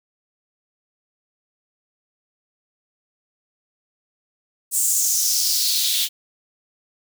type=noise with high-pass filter sweep; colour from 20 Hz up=white; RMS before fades=-20 dBFS; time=4.71-6.09 s; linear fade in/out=50 ms; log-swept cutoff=8300 to 3300 Hz; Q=3.6; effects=none